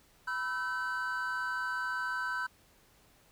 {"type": "chord", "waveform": "triangle", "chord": "E minor", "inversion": "second", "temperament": "equal with one note detuned", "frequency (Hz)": [987.8, 1318.5, 1533.1], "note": ["B5", "E6", "G6"], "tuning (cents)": [0, 0, -39], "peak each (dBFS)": [-37, -38, -32], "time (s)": [0.27, 2.47], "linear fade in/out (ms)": 10, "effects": ["pink hiss -64 dBFS RMS until 3.31 s"]}